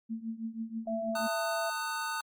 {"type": "tone with tremolo", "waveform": "sine", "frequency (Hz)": 225.4, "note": "A3", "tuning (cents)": 42, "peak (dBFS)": -31, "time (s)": [0.09, 1.28], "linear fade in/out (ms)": 20, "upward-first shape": "triangle", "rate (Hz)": 6.2, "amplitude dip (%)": 90}
{"type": "tone", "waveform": "sine", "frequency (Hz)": 667, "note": "E5", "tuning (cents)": 20, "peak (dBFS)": -32, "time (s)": [0.87, 1.7], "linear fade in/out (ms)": 5}
{"type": "chord", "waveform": "square", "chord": "D# diminished", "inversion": "second", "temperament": "just", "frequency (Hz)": [896, 1244.5, 1493.4], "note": ["A5", "D#6", "F#6"], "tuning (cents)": [31, 0, 16], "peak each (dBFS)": -38, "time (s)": [1.15, 2.21], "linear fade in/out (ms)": 5}
{"effects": ["Opus 48 kbps"]}